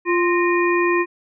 harmonic tone with a mistuned harmonic, 348.8 Hz, F4, 2 cents flat, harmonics 1 / 3 / 5 / 7, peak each -17 / -22 / -24 / -25 dBFS, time 0.05-1.06 s, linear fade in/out 50 ms, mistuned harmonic 5, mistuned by +99 cents, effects none

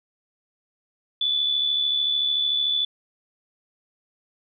sine tone with amplitude modulation, 3471 Hz, A7, 24 cents flat, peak -18 dBFS, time 1.21-2.85 s, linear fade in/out 5 ms, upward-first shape sine, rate 73.5 Hz, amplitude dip 45%, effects none

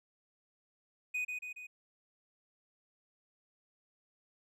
triangle tone with echo, 2489 Hz, D#7, in tune, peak -31 dBFS, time 1.14-1.25 s, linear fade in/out 10 ms, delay 140 ms, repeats 3, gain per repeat -4 dB, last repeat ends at 1.67 s, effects none

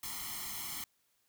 white noise with comb filter, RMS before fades -41 dBFS, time 0.03-0.84 s, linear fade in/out 2 ms, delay 0.95 ms, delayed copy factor +0.9, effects white hiss -75 dBFS RMS until 1.28 s

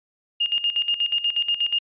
sine tone with tremolo, 2833 Hz, F7, 24 cents sharp, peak -18 dBFS, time 0.4-1.79 s, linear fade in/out 10 ms, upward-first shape square, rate 8.3 Hz, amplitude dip 75%, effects resampled to 8000 Hz

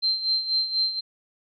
sine tone with tremolo, 4133 Hz, C8, 22 cents flat, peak -19 dBFS, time 0.02-1.01 s, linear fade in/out 20 ms, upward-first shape sine, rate 4.1 Hz, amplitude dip 70%, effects none

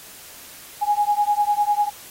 sine beating tone pair, 824 / 834 Hz, G#5 / G#5, -14 / +7 cents, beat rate 10 Hz, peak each -20 dBFS, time 0.81-1.9 s, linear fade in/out 20 ms, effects white hiss -42 dBFS RMS until 2.1 s + AAC 48 kbps

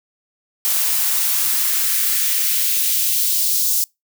blue noise with high-pass filter sweep, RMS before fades -18 dBFS, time 0.65-3.84 s, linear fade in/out 0 ms, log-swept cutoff 560 to 5200 Hz, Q 1.2, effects noise-tail reverb RT60 0.2 s tail -26 dB re dry

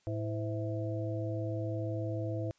harmonic tone with a mistuned harmonic, 109.2 Hz, A2, 13 cents flat, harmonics 1 / 3 / 5 / 6, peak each -34 / -39 / -41 / -42 dBFS, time 0.07-2.51 s, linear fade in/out 0 ms, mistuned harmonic 5, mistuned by -110 cents, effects white hiss -71 dBFS RMS until 2.58 s + resampled to 16000 Hz

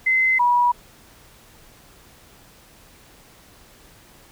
sine tone pair in turn, 2056 / 970.3 Hz, C7 / B5, -31 / -31 cents, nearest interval octave + minor second, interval 1300 cents, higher first, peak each -15 / -14 dBFS, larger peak second, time 0.06-0.39 / 0.39-0.72 s, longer neither, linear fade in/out 10 ms, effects pink hiss -50 dBFS RMS until 4.31 s

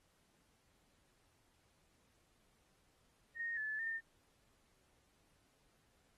sine tone with pitch steps, 1854 / 1733 / 1813 Hz, A#6 / A6 / A#6, -10 / -27 / -49 cents, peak -38 dBFS, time 3.35-4.01 s, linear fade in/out 50 ms, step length 220 ms, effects pink hiss -75 dBFS RMS until 6.17 s + AAC 32 kbps

